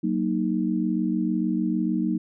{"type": "chord", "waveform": "sine", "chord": "D# minor", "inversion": "first", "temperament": "just", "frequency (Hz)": [186.68, 233.3, 311.1], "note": ["F#3", "A#3", "D#4"], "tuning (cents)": [16, 2, 0], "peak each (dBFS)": -26, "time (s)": [0.03, 2.18], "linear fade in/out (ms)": 10, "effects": []}